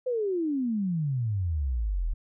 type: exponential sweep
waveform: sine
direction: down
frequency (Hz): 520 to 37.16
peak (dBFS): -25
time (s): 0.06-2.14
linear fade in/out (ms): 10
effects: none